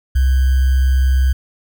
sine tone with sample-and-hold, 65.3 Hz, C2, 3 cents flat, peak -10 dBFS, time 0.15-1.33 s, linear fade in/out 10 ms, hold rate 1575 Hz, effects none

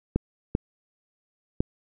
clicks, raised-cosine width 3 ms, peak -9 dBFS, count 3, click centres 0.16 / 0.551 / 1.605 s, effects none

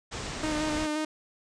pink low-pass noise, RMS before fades -36 dBFS, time 0.11-0.87 s, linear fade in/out 20 ms, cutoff 8300 Hz, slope 48 dB/octave
sawtooth tone with vibrato, 306 Hz, D#4, 29 cents flat, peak -24 dBFS, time 0.43-1.05 s, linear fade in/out 5 ms, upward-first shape square, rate 5.7 Hz, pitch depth 21 cents each way
effects resampled to 22050 Hz

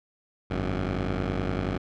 10% pulse tone pair together, 51.34 / 92.6 Hz, G#1 / F#2, -19 / +2 cents, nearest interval minor seventh, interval 1021 cents, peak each -21 dBFS, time 0.5-1.78 s, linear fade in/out 10 ms, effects low-pass 3000 Hz 12 dB/octave

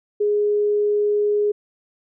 sine tone, 415.3 Hz, G#4, in tune, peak -16 dBFS, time 0.2-1.52 s, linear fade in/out 10 ms, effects none

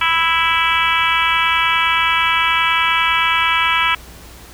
harmonic tone, 329.6 Hz, E4, in tune, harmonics 3 / 4 / 5 / 6 / 7 / 8 / 9 / 10, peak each -20 / -19 / -23 / -25 / -19 / -22 / -24 / -24 dBFS, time 0.01-3.95 s, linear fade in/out 5 ms, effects added 60 Hz sine -40 dBFS peak until 4.53 s + pink hiss -40 dBFS RMS until 4.53 s

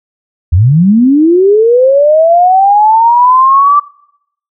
sine linear sweep, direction up, 76.1 to 1174.7 Hz, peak -3 dBFS, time 0.52-3.8 s, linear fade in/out 10 ms, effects noise-tail reverb RT60 0.7 s tail -21 dB re dry

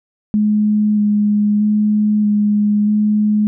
sine tone with vibrato, 209.5 Hz, G#3, 15 cents sharp, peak -11 dBFS, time 0.34-3.47 s, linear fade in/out 0 ms, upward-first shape square, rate 0.79 Hz, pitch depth 12 cents each way, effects none

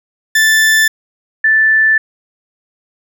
40% pulse / sine tone pair in turn, 1760 / 1760 Hz, A6 / A6, 0 / 0 cents, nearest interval unison, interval 0 cents, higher neither, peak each -7 dBFS, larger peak neither, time 0.35-0.88 / 1.44-1.98 s, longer second, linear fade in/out 5 ms, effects none

